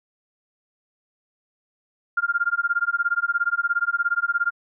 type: tone with tremolo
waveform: sine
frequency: 1400 Hz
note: F6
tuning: 4 cents sharp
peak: -16 dBFS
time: 2.17-4.51 s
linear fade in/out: 5 ms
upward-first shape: sine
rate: 17 Hz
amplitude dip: 100%
effects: none

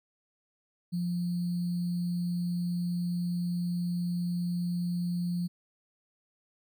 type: tone with sample-and-hold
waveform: sine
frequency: 175.3 Hz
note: F3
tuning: 7 cents sharp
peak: -28 dBFS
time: 0.92-5.48 s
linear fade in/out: 20 ms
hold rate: 4410 Hz
effects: none

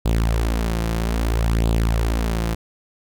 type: tone with flanger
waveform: sawtooth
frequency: 56.3 Hz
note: A1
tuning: 40 cents sharp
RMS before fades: -20 dBFS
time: 0.05-2.55 s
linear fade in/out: 10 ms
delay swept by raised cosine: 0.25 to 5.85 ms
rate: 0.61 Hz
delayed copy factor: +0.6
effects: none

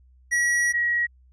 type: tone pair in turn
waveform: square / sine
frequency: 1921 / 1907.7 Hz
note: B6 / A#6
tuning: -48 / +40 cents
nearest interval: unison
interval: 12 cents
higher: first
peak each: -20 dBFS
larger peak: neither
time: 0.31-0.73 / 0.73-1.07 s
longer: first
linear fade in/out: 20 ms
effects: added 63 Hz sine -52 dBFS peak until 1.32 s + resampled to 22050 Hz

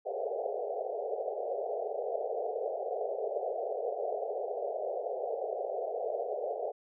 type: band-pass noise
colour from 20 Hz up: pink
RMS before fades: -35 dBFS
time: 0.05-6.72 s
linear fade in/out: 20 ms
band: 410 to 750 Hz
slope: 96 dB/octave
effects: none

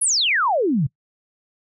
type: exponential sweep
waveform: sine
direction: down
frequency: 11130 to 124.2 Hz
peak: -16 dBFS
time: 0.01-0.87 s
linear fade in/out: 10 ms
effects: noise-tail reverb RT60 0.1 s tail -23 dB re dry

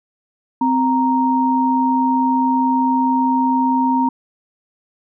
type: tone pair together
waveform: sine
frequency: 258.9 / 932.3 Hz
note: C4 / A#5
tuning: -18 / 0 cents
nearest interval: octave + minor seventh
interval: 2218 cents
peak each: -16 dBFS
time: 0.61-4.09 s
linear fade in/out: 5 ms
effects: none

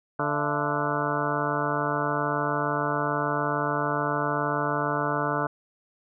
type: harmonic tone with a mistuned harmonic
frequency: 146.83 Hz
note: D3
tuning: in tune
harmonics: 1 / 2 / 3 / 4 / 5 / 6 / 7 / 8 / 9 / 10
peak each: -33 / -33 / -33 / -33 / -33 / -33 / -33 / -33 / -33 / -33 dBFS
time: 0.19-5.47 s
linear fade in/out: 5 ms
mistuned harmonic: 5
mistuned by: -120 cents
effects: none

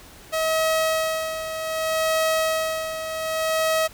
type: tone with tremolo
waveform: sawtooth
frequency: 639 Hz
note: D#5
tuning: 46 cents sharp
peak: -15 dBFS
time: 0.32-3.88 s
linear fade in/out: 20 ms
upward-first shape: sine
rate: 0.65 Hz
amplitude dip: 65%
effects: pink hiss -46 dBFS RMS until 3.93 s

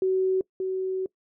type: tone pair in turn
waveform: sine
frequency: 376.5 / 376.5 Hz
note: F#4 / F#4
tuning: +30 / +30 cents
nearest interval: unison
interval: 0 cents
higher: neither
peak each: -20 / -25 dBFS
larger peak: first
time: 0.02-0.41 / 0.6-1.06 s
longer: second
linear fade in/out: 2 ms
effects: noise-tail reverb RT60 0.1 s tail -22 dB re dry

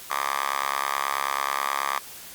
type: tone with high-pass filter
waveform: 5% pulse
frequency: 69.3 Hz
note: C#2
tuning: in tune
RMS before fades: -27 dBFS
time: 0.1-1.99 s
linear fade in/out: 5 ms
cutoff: 1200 Hz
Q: 8.1
effects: white hiss -42 dBFS RMS until 2.34 s + Opus 48 kbps

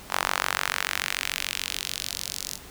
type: tone with high-pass filter sweep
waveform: sawtooth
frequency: 46.85 Hz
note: F#1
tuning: 22 cents sharp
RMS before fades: -30 dBFS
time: 0.09-2.59 s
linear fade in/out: 50 ms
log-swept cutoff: 970 to 5800 Hz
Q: 1.4
effects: pink hiss -45 dBFS RMS until 2.7 s

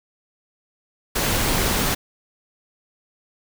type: noise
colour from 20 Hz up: pink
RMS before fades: -21 dBFS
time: 1.15-1.95 s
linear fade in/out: 10 ms
effects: none

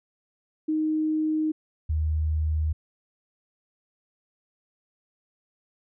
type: tone pair in turn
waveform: sine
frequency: 311.1 / 77.78 Hz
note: D#4 / D#2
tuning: 0 / 0 cents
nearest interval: 2 octaves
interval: 2400 cents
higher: first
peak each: -22 dBFS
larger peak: neither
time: 0.68-1.52 / 1.89-2.73 s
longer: neither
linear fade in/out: 10 ms
effects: none

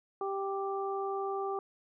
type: harmonic tone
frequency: 392 Hz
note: G4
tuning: in tune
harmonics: 1 / 2 / 3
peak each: -34 / -37 / -39 dBFS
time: 0.21-1.59 s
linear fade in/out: 2 ms
effects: none

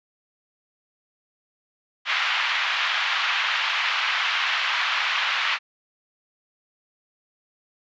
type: band-pass noise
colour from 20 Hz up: white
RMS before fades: -24 dBFS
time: 2.05-5.59 s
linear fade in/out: 50 ms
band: 970 to 3200 Hz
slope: 24 dB/octave
effects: resampled to 16000 Hz

